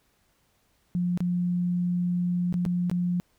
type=tone with dropouts; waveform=sine; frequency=177 Hz; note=F3; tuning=23 cents sharp; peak=-23 dBFS; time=0.95-3.2 s; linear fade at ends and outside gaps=0 ms; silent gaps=1.175-1.205 / 2.526-2.541 / 2.652-2.662 / 2.898-2.914 s; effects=pink hiss -68 dBFS RMS until 3.38 s